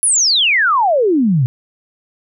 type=exponential sweep; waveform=sine; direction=down; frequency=10950 to 117.7 Hz; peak=-10 dBFS; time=0.03-1.46 s; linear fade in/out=0 ms; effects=none